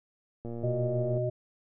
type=click train; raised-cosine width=2 ms; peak=-26 dBFS; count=86; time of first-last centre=0.45-1.176 s; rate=117 Hz
type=harmonic tone; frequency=123.47 Hz; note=B2; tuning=in tune; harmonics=1 / 3 / 5; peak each=-30 / -34 / -31 dBFS; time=0.63-1.3 s; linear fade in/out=10 ms
effects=none